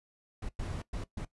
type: noise bursts at uneven times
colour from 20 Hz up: brown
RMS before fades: -37 dBFS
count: 4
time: 0.42-0.49 / 0.59-0.82 / 0.93-1.04 / 1.17-1.25 s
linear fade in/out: 5 ms
effects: noise-tail reverb RT60 0.1 s tail -17 dB re dry + resampled to 24000 Hz